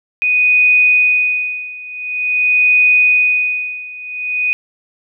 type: tone with tremolo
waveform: sine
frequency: 2486 Hz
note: D#7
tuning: 2 cents flat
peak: -7 dBFS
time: 0.22-4.53 s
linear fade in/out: 0 ms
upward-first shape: sine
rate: 0.47 Hz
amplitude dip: 90%
effects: none